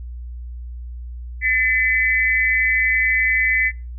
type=tone with amplitude modulation; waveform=sine; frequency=2028 Hz; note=B6; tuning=45 cents sharp; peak=-11 dBFS; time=1.41-3.72 s; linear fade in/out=50 ms; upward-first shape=sine; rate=251 Hz; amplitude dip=90%; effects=noise-tail reverb RT60 0.3 s tail -23 dB re dry + added 60 Hz sine -29 dBFS peak until 3.98 s